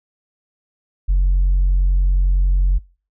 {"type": "tone", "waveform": "sine", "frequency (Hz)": 45.53, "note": "F#1", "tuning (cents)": -27, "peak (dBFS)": -10, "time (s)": [1.08, 2.79], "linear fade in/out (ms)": 20, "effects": ["noise-tail reverb RT60 0.4 s tail -25 dB re dry", "tanh soft clip ceiling -10 dBFS"]}